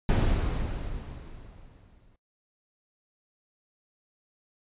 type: noise with exponential decay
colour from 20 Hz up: brown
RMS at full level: -20 dBFS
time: 0.09-2.16 s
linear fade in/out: 2 ms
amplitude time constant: 450 ms
effects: noise-tail reverb RT60 0.2 s tail -26 dB re dry + resampled to 8000 Hz